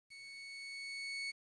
30% pulse tone with level ramp, 2217 Hz, C#7, in tune, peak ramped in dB -48 to -35 dBFS, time 0.1-1.32 s, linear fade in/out 20 ms, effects resampled to 22050 Hz + 11-bit

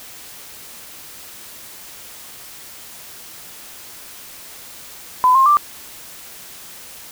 sine tone with pitch steps, 1008 / 1064 / 1179 Hz, B5 / C6 / D6, +35 / +29 / +6 cents, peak -9 dBFS, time 5.24-5.57 s, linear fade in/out 0 ms, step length 110 ms, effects white hiss -38 dBFS RMS until 7.11 s

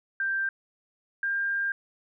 sine tone pair in turn, 1576 / 1598.9 Hz, G6 / G6, +9 / +34 cents, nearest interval unison, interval 25 cents, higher second, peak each -25 dBFS, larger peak neither, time 0.2-0.49 / 1.23-1.72 s, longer second, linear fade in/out 2 ms, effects none

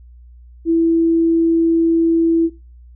sine tone, 330.7 Hz, E4, 6 cents sharp, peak -11 dBFS, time 0.65-2.5 s, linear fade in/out 50 ms, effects noise-tail reverb RT60 0.3 s tail -20 dB re dry + added 60 Hz sine -39 dBFS peak until 2.95 s

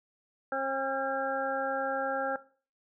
harmonic tone with a mistuned harmonic, 268.6 Hz, C4, 46 cents sharp, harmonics 1 / 2 / 3 / 5 / 6, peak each -41 / -32 / -35 / -34 / -38 dBFS, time 0.52-2.36 s, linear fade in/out 2 ms, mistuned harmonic 5, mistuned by +29 cents, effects noise-tail reverb RT60 0.4 s tail -17 dB re dry

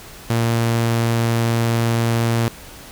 sawtooth tone, 115.9 Hz, A#2, 10 cents flat, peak -12 dBFS, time 0.3-2.48 s, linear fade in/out 0 ms, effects pink hiss -39 dBFS RMS until 2.91 s

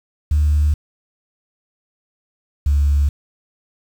sine tone pair in turn, 74.7 / 71.74 Hz, D2 / D2, +30 / -40 cents, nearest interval minor second, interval 70 cents, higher first, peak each -11 dBFS, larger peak neither, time 0.31-0.74 / 2.66-3.09 s, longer neither, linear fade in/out 5 ms, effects tanh soft clip ceiling -8 dBFS + 7-bit

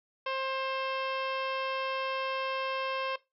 harmonic tone, 530 Hz, C5, 22 cents sharp, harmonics 1 / 2 / 3 / 4 / 5 / 6 / 7 / 8 / 9 / 10, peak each -35 / -34 / -42 / -44 / -40 / -43 / -50 / -54 / -54 / -53 dBFS, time 0.26-3.16 s, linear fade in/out 5 ms, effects noise-tail reverb RT60 0.2 s tail -18 dB re dry

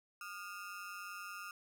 35% pulse ring-modulated tone, 1318.5 Hz, E6, in tune, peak -40 dBFS, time 0.21-1.51 s, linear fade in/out 2 ms, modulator 94.9 Hz, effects none

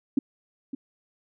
sine tone with echo, 272.1 Hz, C#4, 32 cents flat, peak -17 dBFS, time 0.17-0.19 s, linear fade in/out 5 ms, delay 560 ms, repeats 1, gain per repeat -12 dB, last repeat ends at 0.75 s, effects none

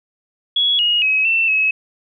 sine tone with pitch steps, 3357 / 2877 / 2552 / 2681 / 2571 Hz, G#7 / F#7 / D#7 / E7 / E7, +18 / -49 / +43 / +29 / -44 cents, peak -13 dBFS, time 0.56-1.71 s, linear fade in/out 5 ms, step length 230 ms, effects none

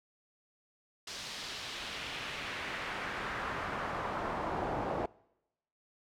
brown noise with band-pass filter sweep, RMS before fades -38 dBFS, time 1.07-5.06 s, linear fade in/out 5 ms, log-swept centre 5000 to 670 Hz, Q 1.4, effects noise-tail reverb RT60 0.9 s tail -24 dB re dry

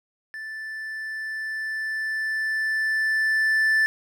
triangle tone with level ramp, 1760 Hz, A6, in tune, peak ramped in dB -31 to -15 dBFS, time 0.34-3.86 s, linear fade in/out 0 ms, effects none

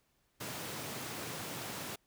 pink high-pass noise, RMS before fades -42 dBFS, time 0.4-1.96 s, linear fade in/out 10 ms, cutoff 110 Hz, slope 24 dB/octave, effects pink hiss -75 dBFS RMS until 2.06 s

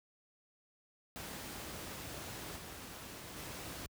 pink noise with level steps, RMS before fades -45 / -48 / -45 dBFS, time 1.16-3.86 s, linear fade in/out 0 ms, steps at 2.56 / 3.36 s, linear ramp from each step 10 ms, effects high-pass 60 Hz 12 dB/octave

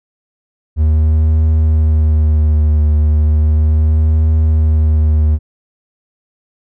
triangle tone with vibrato, 77.1 Hz, D#2, 15 cents flat, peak -6 dBFS, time 0.76-5.39 s, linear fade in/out 50 ms, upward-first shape triangle, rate 0.35 Hz, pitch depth 38 cents each way, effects none

